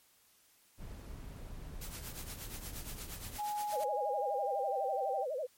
brown noise, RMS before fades -46 dBFS, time 0.77-3.41 s, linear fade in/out 50 ms
white noise with tremolo, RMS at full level -44 dBFS, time 1.81-3.84 s, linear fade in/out 5 ms, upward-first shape triangle, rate 8.5 Hz, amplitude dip 80%
sine tone with pitch glide, 835 to 783.6 Hz, G#5 to G5, +9 to -1 cents, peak -34 dBFS, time 3.38-5.25 s, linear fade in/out 20 ms, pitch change -110 cents, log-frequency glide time 3.7-4.86 s
sine tone with vibrato, 561 Hz, C#5, 21 cents sharp, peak -34 dBFS, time 3.72-5.47 s, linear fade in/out 20 ms, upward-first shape sine, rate 12 Hz, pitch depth 230 cents each way
effects white hiss -67 dBFS RMS until 5.57 s + MP3 64 kbps

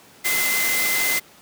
sine tone in noise, 2058 Hz, C7, 29 cents flat, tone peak -22 dBFS, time 0.24-1.2 s, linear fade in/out 20 ms, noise white, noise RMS -23 dBFS, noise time 0.24-1.2 s, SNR -2 dB, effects pink hiss -49 dBFS RMS until 1.41 s + high-pass 150 Hz 12 dB/octave

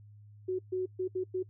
sine tone bursts at uneven times, 370.6 Hz, F#4, 3 cents sharp, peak -29 dBFS, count 5, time 0.48-0.59 / 0.72-0.86 / 0.99-1.08 / 1.15-1.24 / 1.34-1.43 s, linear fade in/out 10 ms, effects noise-tail reverb RT60 0.1 s tail -23 dB re dry + added 104 Hz sine -51 dBFS peak until 1.49 s

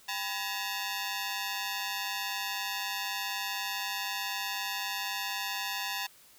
10% pulse ring-modulated tone, 896 Hz, A5, 31 cents sharp, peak -21 dBFS, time 0.08-6.07 s, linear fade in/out 10 ms, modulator 99.5 Hz, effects white hiss -58 dBFS RMS until 6.38 s

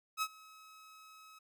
sawtooth tone with ADSR envelope, 1282 Hz, E6, 49 cents flat, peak -27 dBFS, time 0.17-1.39 s, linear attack 50 ms, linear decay 55 ms, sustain -24 dB, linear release 9 ms, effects none

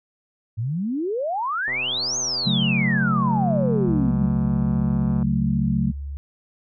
sine exponential two-way sweep, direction up then down, 103 to 6580 to 178.5 Hz, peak -22 dBFS, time 0.57-4.27 s, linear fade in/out 20 ms, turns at 2.18 s
click train, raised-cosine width 1 ms, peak -24 dBFS, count 448, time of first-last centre 1.68-5.228 s, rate 126 Hz
sine chord, F# minor, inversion second, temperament equal, 138.59 / 185 / 220 Hz, C#3 / F#3 / A3, 0 / 0 / 0 cents, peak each -23 dBFS, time 2.45-5.92 s, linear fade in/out 20 ms
sine tone, 70.4 Hz, C#2, 27 cents sharp, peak -28 dBFS, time 3.88-6.17 s, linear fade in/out 0 ms
effects none

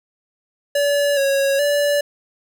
square tone with pitch steps, 573 / 551 / 579 Hz, D5 / C#5 / D5, -43 / -11 / -25 cents, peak -16 dBFS, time 0.75-2.01 s, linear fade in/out 5 ms, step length 420 ms, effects none

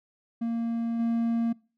triangle tone with level steps, 231.3 Hz, A#3, 13 cents flat, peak -24 / -21 dBFS, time 0.41-1.53 s, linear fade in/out 10 ms, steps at 0.99 s, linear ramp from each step 10 ms, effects noise-tail reverb RT60 0.4 s tail -25 dB re dry

